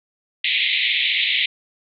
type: band-pass noise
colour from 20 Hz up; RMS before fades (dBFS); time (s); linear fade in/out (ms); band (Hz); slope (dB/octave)
pink; -20; 0.44-1.46; 5; 2000 to 3900; 96
effects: none